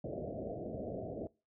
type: low-pass noise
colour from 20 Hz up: white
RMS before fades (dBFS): -41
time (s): 0.04-1.27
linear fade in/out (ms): 2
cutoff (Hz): 680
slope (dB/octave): 96
effects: noise-tail reverb RT60 0.3 s tail -23 dB re dry + high-pass 60 Hz 12 dB/octave